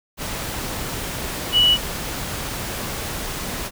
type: tone in noise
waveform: sine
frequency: 2945 Hz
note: F#7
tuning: 9 cents flat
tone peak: -12 dBFS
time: 1.52-1.78 s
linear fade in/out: 50 ms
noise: pink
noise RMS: -28 dBFS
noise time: 0.17-3.71 s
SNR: +13 dB
effects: none